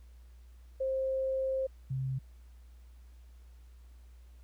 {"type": "tone pair in turn", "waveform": "sine", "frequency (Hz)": [529, 132.25], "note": ["C5", "C3"], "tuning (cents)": [19, 19], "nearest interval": "2 octaves", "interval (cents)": 2400, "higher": "first", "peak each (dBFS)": [-29, -31], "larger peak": "first", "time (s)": [[0.8, 1.67], [1.9, 2.19]], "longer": "first", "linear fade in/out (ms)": 10, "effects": ["added 60 Hz sine -51 dBFS peak until 4.43 s", "pink hiss -70 dBFS RMS until 4.43 s"]}